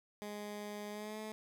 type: tone with pitch glide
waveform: 15% pulse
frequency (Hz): 207.7 to 216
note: G#3 to A3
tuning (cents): 0 to -32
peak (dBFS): -36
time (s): 0.22-1.32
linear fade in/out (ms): 0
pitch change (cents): +68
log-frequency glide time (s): 0.9-1.19
effects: none